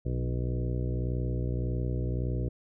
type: harmonic tone with a mistuned harmonic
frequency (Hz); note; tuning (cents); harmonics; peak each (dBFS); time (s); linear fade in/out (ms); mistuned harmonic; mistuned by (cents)
61.74; B1; 0; 1 / 2 / 3 / 4 / 5 / 6 / 7 / 8 / 10; -31 / -31 / -41 / -42 / -41 / -41 / -45 / -43 / -50; 0.05-2.49; 10; 3; -26
effects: none